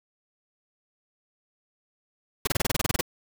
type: noise bursts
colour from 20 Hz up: pink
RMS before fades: -24 dBFS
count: 12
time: 2.45-3.011 s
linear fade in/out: 5 ms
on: 22 ms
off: 27 ms
effects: none